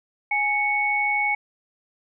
sine tone pair together, 830.6 / 2217 Hz, G#5 / C#7, 0 / 0 cents, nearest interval octave + perfect fourth, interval 1700 cents, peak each -25 / -21 dBFS, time 0.31-1.35 s, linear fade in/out 5 ms, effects none

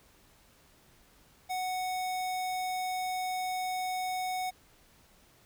square tone, 740 Hz, F#5, in tune, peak -32 dBFS, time 1.49-4.51 s, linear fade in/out 20 ms, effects pink hiss -62 dBFS RMS until 5.45 s

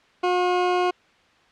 20% pulse tone, 359.7 Hz, F#4, 49 cents flat, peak -14 dBFS, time 0.23-0.91 s, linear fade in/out 10 ms, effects white hiss -57 dBFS RMS until 1.51 s + low-pass 3000 Hz 12 dB/octave

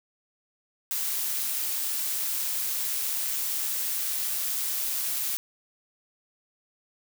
blue noise with amplitude modulation, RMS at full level -28 dBFS, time 0.91-5.37 s, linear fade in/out 0 ms, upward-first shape sine, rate 135 Hz, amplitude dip 25%, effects none

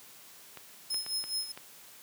clicks, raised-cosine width 0.3 ms, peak -27 dBFS, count 5, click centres 0.573 / 0.944 / 1.064 / 1.24 / 1.575 s
sawtooth tone with tremolo, 5160 Hz, E8, 38 cents flat, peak -27 dBFS, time 0.9-1.52 s, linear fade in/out 5 ms, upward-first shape sine, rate 4.8 Hz, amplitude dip 75%
effects white hiss -53 dBFS RMS until 2.02 s + high-pass 100 Hz 12 dB/octave

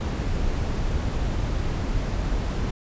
brown noise, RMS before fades -25 dBFS, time 0-2.71 s, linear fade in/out 10 ms, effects resampled to 16000 Hz

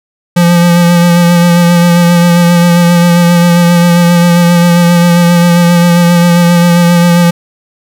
square tone with vibrato, 173.1 Hz, F3, 15 cents flat, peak -4 dBFS, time 0.36-7.31 s, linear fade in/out 10 ms, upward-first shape sine, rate 7.5 Hz, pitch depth 23 cents each way, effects none

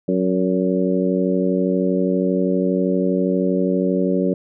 harmonic tone with a mistuned harmonic, 92.5 Hz, F#2, in tune, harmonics 2 / 3 / 4 / 5 / 6, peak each -20 / -22 / -23 / -24 / -25 dBFS, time 0.08-4.34 s, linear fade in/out 5 ms, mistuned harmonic 6, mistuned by +29 cents, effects none

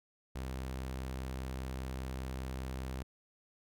sawtooth tone, 65 Hz, C2, 11 cents flat, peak -34 dBFS, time 0.35-3.03 s, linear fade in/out 10 ms, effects none

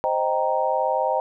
sine chord, C minor seventh, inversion none, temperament equal, 523.3 / 622.3 / 784 / 932.3 Hz, C5 / Eb5 / G5 / Bb5, 0 / 0 / 0 / 0 cents, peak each -25 dBFS, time 0.04-1.2 s, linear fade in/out 0 ms, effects none

